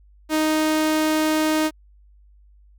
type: tone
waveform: sawtooth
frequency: 311.1 Hz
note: D#4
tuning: in tune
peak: -14 dBFS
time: 0.29-1.71 s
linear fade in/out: 50 ms
effects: added 50 Hz sine -49 dBFS peak until 2.78 s